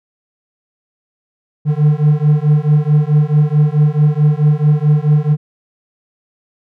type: beating tone pair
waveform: triangle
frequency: 147.7 / 152.3 Hz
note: D3 / D#3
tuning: +10 / -37 cents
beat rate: 4.6 Hz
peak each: -10 dBFS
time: 1.65-5.37 s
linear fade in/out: 50 ms
effects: none